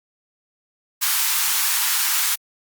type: high-pass noise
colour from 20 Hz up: white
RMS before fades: -20 dBFS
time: 1.01-2.36 s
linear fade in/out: 20 ms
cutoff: 850 Hz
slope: 48 dB/octave
effects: Opus 48 kbps